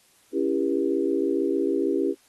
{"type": "chord", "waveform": "sine", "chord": "C# diminished seventh", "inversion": "none", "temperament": "just", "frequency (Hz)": [277.2, 332.6, 399.1, 479], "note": ["C#4", "E4", "G4", "Bb4"], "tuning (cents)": [0, 16, 31, 47], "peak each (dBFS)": [-27, -26, -25, -31], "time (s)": [0.32, 2.15], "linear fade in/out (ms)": 50, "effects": ["white hiss -60 dBFS RMS until 2.28 s", "AAC 32 kbps"]}